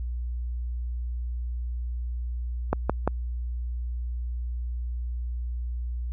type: clicks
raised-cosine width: 1 ms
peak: -8 dBFS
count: 3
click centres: 2.73 / 2.896 / 3.076 s
effects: added 60 Hz sine -28 dBFS peak until 6.12 s